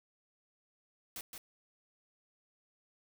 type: noise with echo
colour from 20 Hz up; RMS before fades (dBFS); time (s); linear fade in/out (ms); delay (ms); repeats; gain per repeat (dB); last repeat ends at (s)
white; -43; 1.16-1.21; 2; 170; 1; -4; 1.38
effects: none